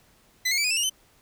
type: tone with pitch steps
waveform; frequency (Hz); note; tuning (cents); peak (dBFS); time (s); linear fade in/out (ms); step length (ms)
20% pulse; 2014 / 2159 / 2313 / 2480 / 2657 / 2848 / 3053; B6 / C#7 / D7 / D#7 / E7 / F7 / G7; +33 / -46 / -27 / -6 / +13 / +33 / -46; -17; 0.45-0.898; 10; 64
effects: pink hiss -60 dBFS RMS until 1.21 s